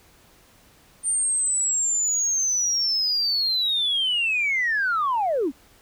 sine linear sweep, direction down, 8960 to 233.1 Hz, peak -19 dBFS, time 1.03-5.52 s, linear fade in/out 50 ms, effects tanh soft clip ceiling -16 dBFS + pink hiss -55 dBFS RMS until 5.81 s

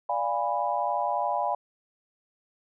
sine chord, D diminished seventh, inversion none, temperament equal with one note detuned, 587.3 / 698.5 / 821.5 / 987.8 Hz, D5 / F5 / Ab5 / Cb6, 0 / 0 / -19 / 0 cents, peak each -32 / -30 / -29 / -30 dBFS, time 0.09-1.55 s, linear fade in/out 5 ms, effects none

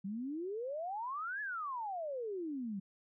sine exponential two-way sweep, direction up then down, 186.7 to 1736 to 186.7 Hz, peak -37 dBFS, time 0.04-2.8 s, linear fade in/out 10 ms, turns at 1.41 s, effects none

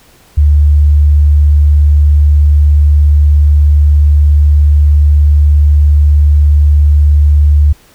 sine tone, 73.6 Hz, D2, 4 cents sharp, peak -3 dBFS, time 0.37-7.73 s, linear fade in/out 10 ms, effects pink hiss -44 dBFS RMS until 7.94 s

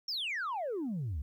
sine exponential sweep, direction down, 5630 to 63.9 Hz, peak -31 dBFS, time 0.08-1.22 s, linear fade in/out 5 ms, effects tanh soft clip ceiling -31 dBFS + 12-bit

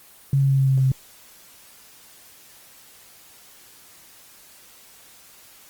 sine tone with pitch steps, 137.8 / 136.77 / 135.75 / 134.73 / 133.72 / 132.72 / 131.73 Hz, C#3 / C#3 / C#3 / C#3 / C3 / C3 / C3, -10 / -23 / -36 / -49 / +38 / +25 / +12 cents, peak -15 dBFS, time 0.33-0.918 s, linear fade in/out 2 ms, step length 84 ms, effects white hiss -49 dBFS RMS until 5.69 s + Opus 24 kbps

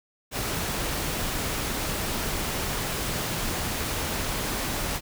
pink noise, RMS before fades -29 dBFS, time 0.31-5.01 s, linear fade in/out 50 ms, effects none

